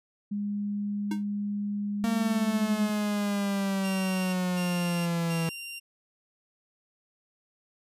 sine tone, 204.7 Hz, G#3, 25 cents flat, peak -28 dBFS, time 0.31-2.9 s, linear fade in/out 10 ms
square tone with exponential decay, 310 Hz, D#4, 6 cents flat, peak -29 dBFS, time 1.11-1.24 s, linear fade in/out 5 ms, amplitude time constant 27 ms
45% pulse exponential sweep, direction down, 230 to 164 Hz, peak -26 dBFS, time 2.04-5.49 s, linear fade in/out 0 ms
sawtooth tone bursts, 2773 Hz, F7, 13 cents flat, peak -34 dBFS, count 3, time 3.83-5.8 s, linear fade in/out 20 ms, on 510 ms, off 220 ms
effects resampled to 32000 Hz

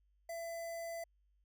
square tone with notch filter, 670 Hz, E5, 28 cents sharp, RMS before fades -43 dBFS, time 0.29-1.04 s, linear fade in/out 5 ms, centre 3400 Hz, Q 2, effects added 50 Hz sine -70 dBFS peak until 1.44 s

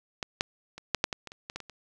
clicks, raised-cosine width 0.2 ms, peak -14 / -8 / -25 / -7 / -6 / -14 / -23 / -27 / -20 / -19 / -25 / -28 dBFS, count 12, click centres 0.228 / 0.409 / 0.78 / 0.947 / 1.041 / 1.128 / 1.273 / 1.319 / 1.499 / 1.56 / 1.603 / 1.697 s, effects none

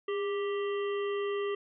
harmonic tone with a mistuned harmonic, 392 Hz, G4, in tune, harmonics 1 / 3 / 5 / 7 / 8, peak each -30 / -40 / -44 / -47 / -48 dBFS, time 0.08-1.55 s, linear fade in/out 5 ms, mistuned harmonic 1, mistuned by +57 cents, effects none

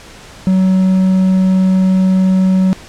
triangle tone, 187.7 Hz, F#3, 25 cents sharp, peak -6 dBFS, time 0.47-2.73 s, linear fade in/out 0 ms, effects pink hiss -36 dBFS RMS until 2.88 s + low-pass 8000 Hz 12 dB/octave

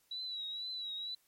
sine tone with vibrato, 3911 Hz, B7, 18 cents flat, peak -38 dBFS, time 0.11-1.15 s, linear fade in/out 5 ms, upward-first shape triangle, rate 2.1 Hz, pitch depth 68 cents each way, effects white hiss -72 dBFS RMS until 1.27 s + MP3 64 kbps

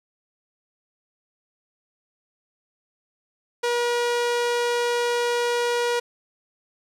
sawtooth tone, 479.6 Hz, A#4, 49 cents sharp, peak -17 dBFS, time 3.63-6 s, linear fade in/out 10 ms, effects low-pass 8000 Hz 12 dB/octave + 9-bit

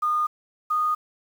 sine tone pair in turn, 1222 / 1233.3 Hz, D#6 / D#6, -32 / -16 cents, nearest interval unison, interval 16 cents, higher second, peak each -20 dBFS, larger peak neither, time 0.02-0.27 / 0.7-0.95 s, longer neither, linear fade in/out 10 ms, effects 8-bit

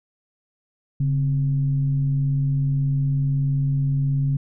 sine tone with frequency modulation, 139.8 Hz, C#3, 15 cents sharp, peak -18 dBFS, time 1-4.37 s, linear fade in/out 5 ms, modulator 119 Hz, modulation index 0.32, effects none

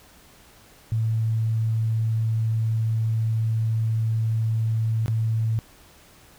sine tone with dropouts, 111.8 Hz, A2, 28 cents sharp, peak -20 dBFS, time 0.92-5.59 s, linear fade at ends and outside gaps 0 ms, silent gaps 5.06-5.081 s, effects pink hiss -52 dBFS RMS until 6.38 s

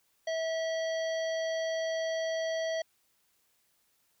harmonic tone, 649 Hz, E5, 27 cents flat, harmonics 1 / 3 / 5 / 7 / 9, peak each -30 / -40 / -44 / -47 / -49 dBFS, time 0.27-2.82 s, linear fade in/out 5 ms, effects white hiss -72 dBFS RMS until 4.2 s

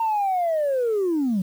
sine linear sweep, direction down, 920 to 176.5 Hz, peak -18 dBFS, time 0-1.42 s, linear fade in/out 5 ms, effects tanh soft clip ceiling -17 dBFS + 8-bit

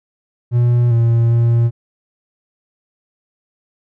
triangle tone with pitch steps, 120.6 / 116.3 / 117.3 Hz, B2 / A#2 / A#2, -41 / -4 / +11 cents, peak -8 dBFS, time 0.51-1.71 s, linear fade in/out 50 ms, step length 400 ms, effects none

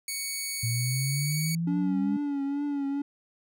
10% pulse tone with pitch glide, 2231 to 2247 Hz, C#7 to C#7, +11 to +23 cents, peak -22 dBFS, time 0.08-1.55 s, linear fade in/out 2 ms, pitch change +12 cents, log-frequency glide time 1.03-1.31 s
sine exponential sweep, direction up, 115.5 to 207.7 Hz, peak -26 dBFS, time 0.63-2.17 s, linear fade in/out 5 ms
triangle tone with vibrato, 283.2 Hz, C#4, 37 cents sharp, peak -25 dBFS, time 1.67-3.02 s, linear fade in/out 5 ms, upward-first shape triangle, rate 2.3 Hz, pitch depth 51 cents each way
effects none

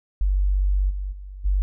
sine tone with level steps, 48 Hz, G1, 36 cents flat, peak -17 / -25 / -34 / -17 dBFS, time 0.21-1.62 s, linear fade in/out 0 ms, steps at 0.89 / 1.11 / 1.44 s, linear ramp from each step 20 ms, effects none

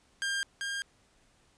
sawtooth tone pair in turn, 1600 / 1608.4 Hz, G6 / G6, +35 / +44 cents, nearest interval unison, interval 9 cents, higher second, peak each -26 / -29 dBFS, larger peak first, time 0.22-0.43 / 0.61-0.82 s, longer neither, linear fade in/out 0 ms, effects pink hiss -66 dBFS RMS until 1.57 s + resampled to 22050 Hz

